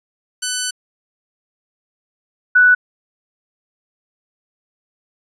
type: tone pair in turn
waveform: 5% pulse / sine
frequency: 1500 / 1482.8 Hz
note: F#6 / F#6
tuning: +23 / +3 cents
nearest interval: unison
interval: 20 cents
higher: first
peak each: -7 dBFS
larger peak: neither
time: 0.42-0.71 / 2.55-2.75 s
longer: first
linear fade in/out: 10 ms
effects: resampled to 24000 Hz